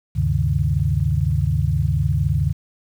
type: tone cluster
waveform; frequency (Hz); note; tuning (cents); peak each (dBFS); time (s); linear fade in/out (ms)
sine; 74.7 / 98.8 / 132.8 / 152.2; D2 / G2 / C3 / D#3; +30 / +14 / +26 / -38; -22; 0.15-2.53; 20
effects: 8-bit